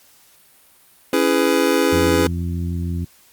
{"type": "chord", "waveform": "square", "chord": "C# minor seventh", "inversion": "none", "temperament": "just", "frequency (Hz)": [277.2, 332.6, 415.8, 498.9], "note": ["C#4", "E4", "G#4", "B4"], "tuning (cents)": [0, 16, 2, 17], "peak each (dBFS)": -21, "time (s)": [1.13, 2.27], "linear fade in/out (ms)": 2}
{"type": "harmonic tone", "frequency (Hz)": 86.4, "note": "F2", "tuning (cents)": -18, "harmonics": [1, 2, 3, 4], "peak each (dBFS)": [-22, -26, -32, -37], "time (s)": [1.92, 3.05], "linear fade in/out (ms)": 10}
{"effects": ["white hiss -52 dBFS RMS until 3.32 s", "Opus 48 kbps"]}